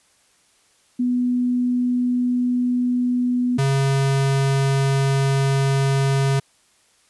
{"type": "tone pair in turn", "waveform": ["sine", "square"], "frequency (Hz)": [246.9, 136.66], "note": ["B3", "C#3"], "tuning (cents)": [0, -24], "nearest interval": "minor seventh", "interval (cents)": 1024, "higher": "first", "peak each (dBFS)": -17, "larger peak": "neither", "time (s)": [[0.99, 3.58], [3.58, 6.4]], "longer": "second", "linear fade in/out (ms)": 10, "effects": ["white hiss -59 dBFS RMS until 7.09 s", "resampled to 24000 Hz"]}